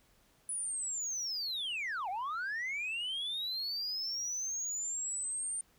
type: linear two-way sweep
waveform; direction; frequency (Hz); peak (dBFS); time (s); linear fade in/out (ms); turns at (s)
sine; down then up; 10000 to 704 to 8960; -32; 0.49-5.61; 2; 2.09
effects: tanh soft clip ceiling -33 dBFS + pink hiss -68 dBFS RMS until 5.78 s